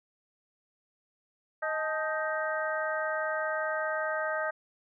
harmonic tone with a mistuned harmonic, 312.5 Hz, D#4, 8 cents sharp, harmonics 2 / 3 / 4 / 5 / 6, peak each -32 / -39 / -36 / -34 / -39 dBFS, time 1.62-4.51 s, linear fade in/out 10 ms, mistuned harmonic 3, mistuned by -120 cents, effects none

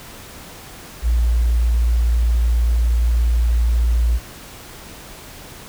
sine tone, 58.27 Hz, A#1, in tune, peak -13 dBFS, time 1.02-4.2 s, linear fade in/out 50 ms, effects pink hiss -38 dBFS RMS until 5.68 s

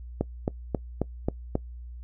click train, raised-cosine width 2 ms, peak -11 dBFS, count 6, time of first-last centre 0.21-1.554 s, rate 3.72 Hz, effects noise-tail reverb RT60 0.1 s tail -22 dB re dry + added 60 Hz sine -38 dBFS peak until 2.03 s

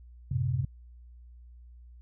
sine chord, F# diminished, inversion none, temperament equal, 92.5 / 110 / 130.81 Hz, F#2 / A2 / C3, 0 / 0 / 0 cents, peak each -32 / -33 / -28 dBFS, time 0.31-0.65 s, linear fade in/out 5 ms, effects added 60 Hz sine -48 dBFS peak until 2.01 s

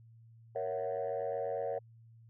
sine chord, F# dominant seventh, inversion first, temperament equal, 466.2 / 554.4 / 659.3 / 740 Hz, A#4 / C#5 / E5 / F#5, 0 / 0 / 0 / 0 cents, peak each -37 / -36 / -39 / -40 dBFS, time 0.55-1.79 s, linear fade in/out 10 ms, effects tanh soft clip ceiling -27 dBFS + added 114 Hz sine -55 dBFS peak until 2.29 s

